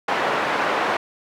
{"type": "band-pass noise", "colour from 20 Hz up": "pink", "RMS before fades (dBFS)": -22, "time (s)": [0.08, 0.97], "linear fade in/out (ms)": 5, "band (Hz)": [510, 1800], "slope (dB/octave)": 12, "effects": []}